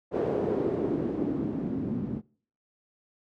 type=noise with low-pass filter sweep; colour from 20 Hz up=white; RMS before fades=-29 dBFS; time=0.11-2.22 s; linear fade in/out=50 ms; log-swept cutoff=490 to 210 Hz; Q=2.9; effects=noise-tail reverb RT60 0.5 s tail -25 dB re dry + high-pass 100 Hz 12 dB/octave